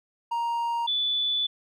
triangle / sine tone pair in turn, 936 / 3473 Hz, A#5 / A7, +7 / -23 cents, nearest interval octave + major seventh, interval 2270 cents, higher second, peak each -23 dBFS, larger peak neither, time 0.31-0.87 / 0.87-1.47 s, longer second, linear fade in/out 10 ms, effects none

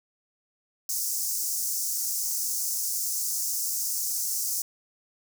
pink high-pass noise, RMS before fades -29 dBFS, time 0.89-4.62 s, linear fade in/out 2 ms, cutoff 5400 Hz, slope 48 dB/octave, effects none

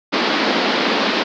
pink band-pass noise, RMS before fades -18 dBFS, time 0.12-1.24 s, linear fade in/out 20 ms, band 200 to 4900 Hz, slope 48 dB/octave, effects none

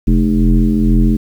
sine tone with frequency modulation, 130.1 Hz, C3, 9 cents flat, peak -8 dBFS, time 0.07-1.17 s, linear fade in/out 10 ms, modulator 86 Hz, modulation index 1.9, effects 7-bit

